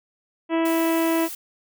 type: harmonic tone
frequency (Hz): 328.5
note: E4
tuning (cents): -6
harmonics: 1 / 2 / 3 / 4 / 5 / 6 / 7 / 8 / 9 / 10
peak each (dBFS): -20 / -26 / -29 / -37 / -39 / -36 / -41 / -37 / -43 / -45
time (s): 0.49-1.29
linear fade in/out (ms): 50
type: noise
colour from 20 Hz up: blue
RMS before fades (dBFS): -34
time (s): 0.65-1.35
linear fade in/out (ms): 5
effects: none